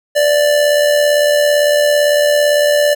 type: tone with amplitude modulation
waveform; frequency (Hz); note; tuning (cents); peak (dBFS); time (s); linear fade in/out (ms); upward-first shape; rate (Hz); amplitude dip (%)
square; 587.3; D5; 0; -8; 0.15-2.95; 20; sine; 77.8; 45
effects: none